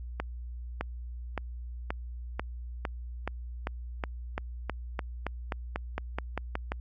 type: accelerating click train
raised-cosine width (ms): 0.5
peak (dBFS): -16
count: 20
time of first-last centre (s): 0.2-6.719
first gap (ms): 610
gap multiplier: 0.93
effects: added 60 Hz sine -37 dBFS peak until 6.8 s